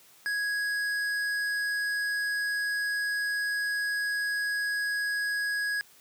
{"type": "tone with tanh clipping", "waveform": "sine", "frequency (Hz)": 1661.2, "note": "G#6", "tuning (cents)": 0, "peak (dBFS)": -29, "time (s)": [0.26, 5.81], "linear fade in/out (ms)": 0, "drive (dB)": 13, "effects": ["white hiss -57 dBFS RMS until 6 s", "high-pass 100 Hz 12 dB/octave"]}